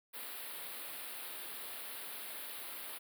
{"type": "band-stop noise", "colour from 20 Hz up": "white", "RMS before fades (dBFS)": -45, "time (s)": [0.13, 2.99], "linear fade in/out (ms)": 20, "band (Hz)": [4400, 9400], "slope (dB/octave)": 48, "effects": ["high-pass 300 Hz 12 dB/octave"]}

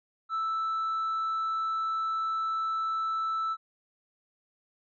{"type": "tone with tanh clipping", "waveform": "sine", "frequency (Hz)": 1318.5, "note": "E6", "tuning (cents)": 0, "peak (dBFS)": -28, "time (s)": [0.29, 3.57], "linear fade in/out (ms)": 50, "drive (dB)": 1, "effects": []}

